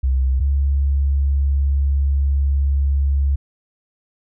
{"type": "tone pair in turn", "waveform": "sine", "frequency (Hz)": [65.41, 69.48], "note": ["C2", "C#2"], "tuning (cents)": [0, 5], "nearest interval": "minor second", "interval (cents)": 105, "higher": "second", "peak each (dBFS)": -14, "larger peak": "neither", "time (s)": [[0.03, 0.4], [0.4, 3.36]], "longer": "second", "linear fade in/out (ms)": 10, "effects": []}